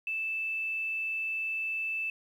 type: tone with quantisation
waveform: sine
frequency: 2637 Hz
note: E7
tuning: in tune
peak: -30 dBFS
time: 0.07-2.1 s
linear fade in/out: 2 ms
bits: 10
effects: none